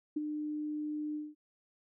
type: tone with ADSR envelope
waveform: sine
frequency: 301.2 Hz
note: D4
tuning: 44 cents sharp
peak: -28 dBFS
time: 0.16-1.35 s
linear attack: 9 ms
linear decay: 21 ms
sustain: -6 dB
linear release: 200 ms
effects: none